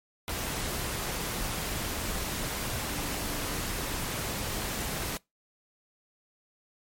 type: tone in noise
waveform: sine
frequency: 293.7 Hz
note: D4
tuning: in tune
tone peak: -42 dBFS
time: 2.9-3.6 s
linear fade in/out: 0 ms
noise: pink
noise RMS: -33 dBFS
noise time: 0.28-5.17 s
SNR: -12 dB
effects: noise-tail reverb RT60 0.2 s tail -24 dB re dry + MP3 64 kbps